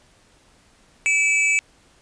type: tone pair together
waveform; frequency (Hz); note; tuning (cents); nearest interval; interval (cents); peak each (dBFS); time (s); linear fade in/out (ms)
square; 2309 / 2592; D7 / E7; -30 / -30; major second; 200; -19 / -21; 1.06-1.59; 0
effects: pink hiss -56 dBFS RMS until 2.01 s + resampled to 22050 Hz